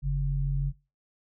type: tone pair together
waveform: sine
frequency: 46.38 / 140 Hz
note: F#1 / C#3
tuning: +5 / +18 cents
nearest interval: octave + perfect fifth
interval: 1913 cents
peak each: -27 dBFS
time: 0.02-0.73 s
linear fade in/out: 50 ms
effects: noise-tail reverb RT60 0.3 s tail -22 dB re dry